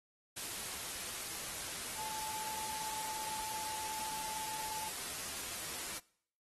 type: tone in noise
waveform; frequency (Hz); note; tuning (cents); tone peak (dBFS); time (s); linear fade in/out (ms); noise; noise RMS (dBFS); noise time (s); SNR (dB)
sine; 870; A5; -20; -44; 1.97-4.89; 10; white; -42; 0.36-5.99; -5
effects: noise-tail reverb RT60 0.6 s tail -22 dB re dry + AAC 32 kbps